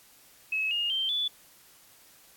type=tone with pitch steps; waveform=sine; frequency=2577 / 2843 / 3136 / 3460 Hz; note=E7 / F7 / G7 / A7; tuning=-40 / +30 / 0 / -30 cents; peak=-26 dBFS; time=0.52-1.28 s; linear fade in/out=5 ms; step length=190 ms; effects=white hiss -57 dBFS RMS until 2.36 s + AAC 64 kbps